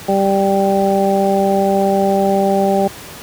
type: harmonic tone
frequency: 196 Hz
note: G3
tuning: in tune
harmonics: 1 / 2 / 3 / 4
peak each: -17 / -17 / -17 / -17 dBFS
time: 0.08-2.88 s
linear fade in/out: 10 ms
effects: pink hiss -33 dBFS RMS until 3.22 s + high-pass 80 Hz 12 dB/octave